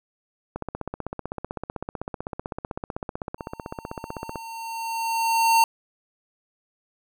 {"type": "click train", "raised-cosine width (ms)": 1, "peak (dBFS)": -16, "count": 61, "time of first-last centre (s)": [0.56, 4.357], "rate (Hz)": 15.8}
{"type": "tone with exponential growth", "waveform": "square", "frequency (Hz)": 910, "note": "A#5", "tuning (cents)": -42, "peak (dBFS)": -15, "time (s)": [3.38, 5.64], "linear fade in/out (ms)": 2, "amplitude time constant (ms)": 490}
{"effects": []}